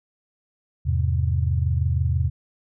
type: chord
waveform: sine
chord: E augmented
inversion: none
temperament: just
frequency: 82.41 / 103.01 / 128.76 Hz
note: E2 / G#2 / B#2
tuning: 0 / -14 / -27 cents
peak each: -21 / -26 / -24 dBFS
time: 0.85-2.3 s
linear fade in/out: 20 ms
effects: none